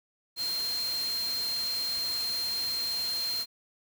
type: tone in noise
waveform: sine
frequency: 4186 Hz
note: C8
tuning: in tune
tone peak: -29 dBFS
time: 0.36-3.46 s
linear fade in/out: 50 ms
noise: white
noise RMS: -39 dBFS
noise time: 0.36-3.46 s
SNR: +7 dB
effects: none